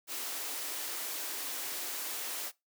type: high-pass noise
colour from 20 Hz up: white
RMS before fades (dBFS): -38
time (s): 0.07-2.52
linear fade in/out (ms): 50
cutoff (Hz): 260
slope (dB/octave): 48
effects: noise-tail reverb RT60 0.2 s tail -21 dB re dry